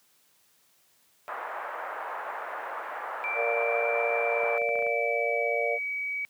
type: band-pass noise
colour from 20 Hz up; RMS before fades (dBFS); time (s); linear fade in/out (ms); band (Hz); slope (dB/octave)
pink; -36; 1.28-4.58; 0; 630 to 1600; 24
type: tone with pitch glide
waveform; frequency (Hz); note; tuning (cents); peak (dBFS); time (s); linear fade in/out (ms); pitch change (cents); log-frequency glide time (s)
sine; 2349 to 2272; D7 to C#7; 0 to +42; -29; 3.24-6.25; 0; -58; 4.25-5.7
type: chord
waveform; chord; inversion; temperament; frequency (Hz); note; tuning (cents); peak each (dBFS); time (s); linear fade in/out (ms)
sine; Bb major; none; just; 466.2 / 582.7 / 699.2; Bb4 / D5 / F5; 0 / -14 / +2; -30 / -30 / -32; 3.34-5.79; 50
type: clicks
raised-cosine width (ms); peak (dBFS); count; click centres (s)
0.5; -29; 7; 4.435 / 4.617 / 4.69 / 4.756 / 4.79 / 4.824 / 4.866
effects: white hiss -65 dBFS RMS until 6.29 s + high-pass 100 Hz 12 dB/octave